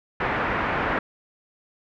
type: low-pass noise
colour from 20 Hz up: white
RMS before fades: -25 dBFS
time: 0.2-0.99 s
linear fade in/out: 5 ms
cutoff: 1900 Hz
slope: 24 dB/octave
effects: none